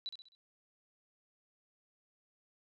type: tone with echo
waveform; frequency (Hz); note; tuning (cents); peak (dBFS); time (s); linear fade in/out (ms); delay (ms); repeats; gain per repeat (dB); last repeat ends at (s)
sine; 3951; B7; 0; -37; 0.06-0.09; 0; 65; 4; -7; 0.35
effects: none